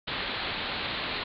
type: low-pass noise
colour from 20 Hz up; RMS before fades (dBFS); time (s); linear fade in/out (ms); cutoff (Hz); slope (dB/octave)
white; -33; 0.07-1.24; 10; 4300; 96
effects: none